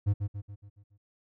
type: tone with echo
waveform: triangle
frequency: 101.5 Hz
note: G#2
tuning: 39 cents flat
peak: -20 dBFS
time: 0.06-0.14 s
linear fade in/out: 20 ms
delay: 140 ms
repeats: 6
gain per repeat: -6 dB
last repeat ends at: 0.98 s
effects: none